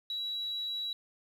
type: tone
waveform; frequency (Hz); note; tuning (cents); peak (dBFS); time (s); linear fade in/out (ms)
sine; 3902; B7; -22; -32; 0.1-0.93; 2
effects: tanh soft clip ceiling -29 dBFS + 10-bit

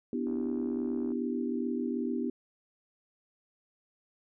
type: chord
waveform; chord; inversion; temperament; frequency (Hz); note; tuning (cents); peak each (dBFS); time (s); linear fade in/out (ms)
sine; E minor seventh; second; equal; 246.9 / 293.7 / 329.6 / 392; B3 / D4 / E4 / G4; 0 / 0 / 0 / 0; -32 / -37 / -37 / -37; 0.13-2.3; 2
type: click train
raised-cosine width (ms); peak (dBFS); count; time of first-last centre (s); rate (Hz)
1; -38; 60; 0.27-1.119; 69.5
effects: none

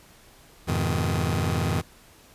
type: chord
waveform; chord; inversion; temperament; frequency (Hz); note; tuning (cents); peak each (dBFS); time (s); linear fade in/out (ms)
sawtooth; F half-diminished seventh; none; just; 87.31 / 104.77 / 125.72 / 157.15; F2 / Ab2 / Cb3 / Eb3; 0 / +16 / +31 / +18; -23 / -25 / -26 / -24; 0.67-1.82; 20
effects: pink hiss -53 dBFS RMS until 2.34 s + resampled to 32000 Hz

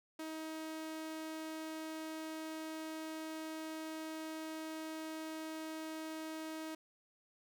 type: tone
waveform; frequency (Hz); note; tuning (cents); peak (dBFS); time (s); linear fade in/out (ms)
sawtooth; 316.6; D#4; +30; -38; 0.19-6.75; 5
effects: none

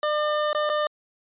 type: tone with dropouts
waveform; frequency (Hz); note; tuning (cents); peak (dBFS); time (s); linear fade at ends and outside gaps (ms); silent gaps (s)
25% pulse; 601; D5; +40; -18; 0.03-0.87; 2; 0.531-0.548 / 0.693-0.698
effects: resampled to 8000 Hz

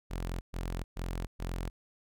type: tone bursts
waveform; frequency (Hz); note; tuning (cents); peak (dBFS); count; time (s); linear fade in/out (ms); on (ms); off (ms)
sawtooth; 43.65; F1; 0; -30; 4; 0.1-1.7; 20; 310; 120
effects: none

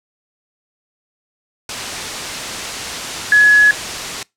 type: tone in noise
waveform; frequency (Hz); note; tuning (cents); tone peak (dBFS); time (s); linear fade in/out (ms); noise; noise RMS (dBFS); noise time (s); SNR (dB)
sine; 1690; G#6; +30; -6; 3.32-3.71; 2; white; -23; 1.69-4.23; +14
effects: noise-tail reverb RT60 0.2 s tail -24 dB re dry + low-pass 7000 Hz 12 dB/octave

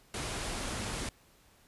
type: low-pass noise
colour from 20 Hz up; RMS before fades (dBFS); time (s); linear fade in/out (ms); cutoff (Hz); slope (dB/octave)
pink; -37; 0.14-1.09; 2; 11000; 96
effects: pink hiss -63 dBFS RMS until 1.67 s + resampled to 32000 Hz

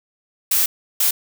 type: noise bursts at uneven times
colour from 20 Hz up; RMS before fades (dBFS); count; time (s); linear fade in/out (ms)
blue; -17; 2; 0.51-0.66 / 1-1.11; 5
effects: none

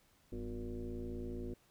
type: tone with frequency modulation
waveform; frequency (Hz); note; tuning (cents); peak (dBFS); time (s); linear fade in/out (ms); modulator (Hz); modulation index
sine; 138.59; C#3; 0; -39; 0.32-1.54; 5; 111; 2.6
effects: pink hiss -70 dBFS RMS until 1.7 s

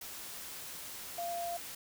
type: tone in noise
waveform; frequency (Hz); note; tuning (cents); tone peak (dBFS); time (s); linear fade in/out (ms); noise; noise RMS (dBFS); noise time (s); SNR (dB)
sine; 690; F5; -21; -35; 1.18-1.57; 5; white; -45; 0.01-1.75; +7
effects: none

